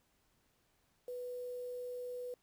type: tone with quantisation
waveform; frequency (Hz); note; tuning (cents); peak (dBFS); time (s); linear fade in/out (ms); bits
sine; 493.9; B4; 0; -40; 1.08-2.34; 2; 10
effects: pink hiss -75 dBFS RMS until 2.42 s